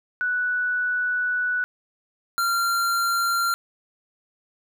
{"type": "tone pair in turn", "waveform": ["sine", "square"], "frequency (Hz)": [1480, 1380.4], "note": ["F#6", "F6"], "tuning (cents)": [0, -21], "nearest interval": "minor second", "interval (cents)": 121, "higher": "first", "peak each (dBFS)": -21, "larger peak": "neither", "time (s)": [[0.21, 1.64], [2.38, 3.54]], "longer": "first", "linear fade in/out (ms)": 0, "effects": []}